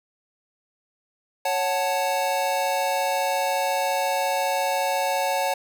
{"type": "chord", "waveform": "square", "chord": "F# minor", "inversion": "second", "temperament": "equal", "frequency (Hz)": [554.4, 740, 880], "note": ["C#5", "F#5", "A5"], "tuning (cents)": [0, 0, 0], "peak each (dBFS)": -27, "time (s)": [1.45, 5.54], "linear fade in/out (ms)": 5, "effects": []}